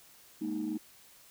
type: chord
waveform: sine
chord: Ab suspended second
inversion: none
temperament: just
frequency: 207.7 / 233.6 / 311.5 Hz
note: Ab3 / Bb3 / Eb4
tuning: 0 / +4 / +2 cents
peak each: -38 / -37 / -33 dBFS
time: 0.41-0.78 s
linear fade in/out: 10 ms
effects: tanh soft clip ceiling -26 dBFS + white hiss -58 dBFS RMS until 1.3 s